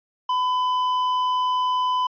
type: tone with hard clipping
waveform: triangle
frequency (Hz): 1005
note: B5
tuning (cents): +30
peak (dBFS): -21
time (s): 0.29-2.07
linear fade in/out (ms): 5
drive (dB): 10
effects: resampled to 11025 Hz